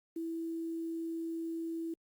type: tone with quantisation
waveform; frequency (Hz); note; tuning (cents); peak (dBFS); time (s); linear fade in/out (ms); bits
sine; 329.6; E4; 0; -35; 0.16-1.94; 5; 10
effects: Opus 48 kbps